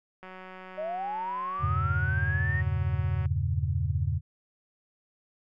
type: click train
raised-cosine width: 0.5 ms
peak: -30 dBFS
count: 564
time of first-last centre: 0.23-3.257 s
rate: 186 Hz
type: linear sweep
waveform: sine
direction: up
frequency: 598 to 1873 Hz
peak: -30 dBFS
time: 0.77-2.62 s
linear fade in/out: 20 ms
type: chord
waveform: sine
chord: E diminished seventh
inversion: none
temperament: equal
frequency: 82.41 / 98 / 116.54 / 138.59 Hz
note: E2 / G2 / Bb2 / Db3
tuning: 0 / 0 / 0 / 0 cents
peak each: -29 / -30 / -34 / -31 dBFS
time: 1.59-4.21 s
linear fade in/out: 50 ms
effects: none

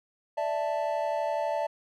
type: chord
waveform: triangle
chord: D suspended second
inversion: none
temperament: equal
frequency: 587.3 / 659.3 / 880 Hz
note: D5 / E5 / A5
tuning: 0 / 0 / 0 cents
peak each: -29 / -29 / -30 dBFS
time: 0.37-1.67 s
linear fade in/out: 10 ms
effects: none

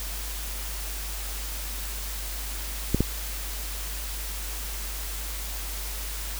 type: clicks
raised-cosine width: 3 ms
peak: -8 dBFS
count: 2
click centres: 2.946 / 3.006 s
effects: added 50 Hz sine -33 dBFS peak until 6.39 s + white hiss -36 dBFS RMS until 6.39 s

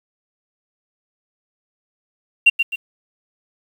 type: tone with echo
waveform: sine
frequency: 2761 Hz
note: F7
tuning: 20 cents flat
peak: -5 dBFS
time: 2.46-2.5 s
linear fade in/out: 10 ms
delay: 130 ms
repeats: 2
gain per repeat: -8 dB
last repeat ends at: 2.76 s
effects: tanh soft clip ceiling -3 dBFS + 7-bit

